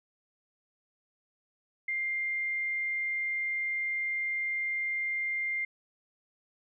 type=tone; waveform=sine; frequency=2100 Hz; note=C7; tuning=6 cents sharp; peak=-29 dBFS; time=1.88-5.65 s; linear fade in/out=5 ms; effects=none